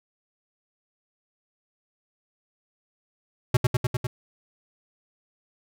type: tone with echo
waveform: square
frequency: 123.47 Hz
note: B2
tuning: in tune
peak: -16 dBFS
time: 3.54-3.57 s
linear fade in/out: 5 ms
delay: 100 ms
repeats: 5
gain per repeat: -2 dB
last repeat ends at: 4.07 s
effects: none